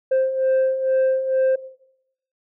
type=beating tone pair; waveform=sine; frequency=523.3 / 525.5 Hz; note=C5 / C5; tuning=0 / +7 cents; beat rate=2.2 Hz; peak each=-21 / -16 dBFS; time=0.11-1.56 s; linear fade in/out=10 ms; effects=noise-tail reverb RT60 0.8 s tail -19 dB re dry + tanh soft clip ceiling -14 dBFS